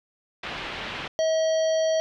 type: low-pass noise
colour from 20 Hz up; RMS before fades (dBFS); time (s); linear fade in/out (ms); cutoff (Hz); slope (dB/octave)
white; -34; 0.43-1.08; 5; 3300; 24
type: harmonic tone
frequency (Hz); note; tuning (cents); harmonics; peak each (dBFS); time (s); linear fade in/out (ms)
640; D#5; +49; 1 / 3 / 5 / 7 / 9; -20 / -39 / -37 / -39 / -38; 1.19-2; 0
effects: none